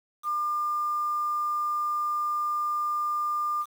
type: tone with quantisation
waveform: sine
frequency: 1200 Hz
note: D6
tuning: 37 cents sharp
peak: -25 dBFS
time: 0.23-3.66 s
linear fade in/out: 50 ms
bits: 8
effects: none